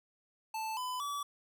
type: tone with pitch steps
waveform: square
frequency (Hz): 880 / 1005 / 1147.8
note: A5 / B5 / D6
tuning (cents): 0 / +30 / -40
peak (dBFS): -36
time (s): 0.54-1.23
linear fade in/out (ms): 5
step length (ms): 230
effects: none